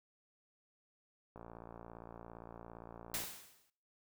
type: click train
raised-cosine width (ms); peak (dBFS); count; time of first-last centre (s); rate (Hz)
1; -36; 109; 1.36-3.238; 57.5
type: noise with exponential decay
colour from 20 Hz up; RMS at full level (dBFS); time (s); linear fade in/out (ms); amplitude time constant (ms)
white; -37; 3.14-3.7; 1; 120
effects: noise-tail reverb RT60 0.5 s tail -18 dB re dry